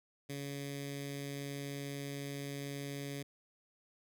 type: tone with notch filter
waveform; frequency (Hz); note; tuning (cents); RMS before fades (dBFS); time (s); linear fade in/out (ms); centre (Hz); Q
10% pulse; 140.8; C#3; +27; -42; 0.29-3.23; 10; 880; 0.57
effects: none